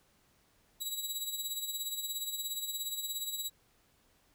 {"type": "tone with tremolo", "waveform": "15% pulse", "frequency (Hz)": 3900, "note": "B7", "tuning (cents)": -23, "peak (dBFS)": -26, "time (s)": [0.8, 3.5], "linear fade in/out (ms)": 20, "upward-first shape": "sine", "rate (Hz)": 17, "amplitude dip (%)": 60, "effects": ["pink hiss -69 dBFS RMS until 4.34 s"]}